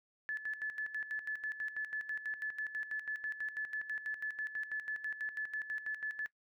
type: tone with tremolo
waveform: sine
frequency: 1729 Hz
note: A6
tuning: 31 cents flat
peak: -34 dBFS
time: 0.29-6.26 s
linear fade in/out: 0 ms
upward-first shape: square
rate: 6.1 Hz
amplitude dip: 70%
effects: noise-tail reverb RT60 0.1 s tail -19 dB re dry